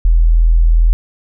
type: tone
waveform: sine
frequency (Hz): 41.2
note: E1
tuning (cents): 0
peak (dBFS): -6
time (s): 0.05-0.93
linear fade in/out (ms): 0
effects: none